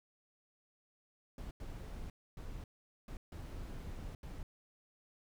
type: noise bursts at uneven times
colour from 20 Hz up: brown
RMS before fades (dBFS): -45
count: 6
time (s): 1.38-1.51 / 1.6-2.1 / 2.37-2.64 / 3.08-3.17 / 3.32-4.15 / 4.23-4.43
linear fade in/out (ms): 2
effects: none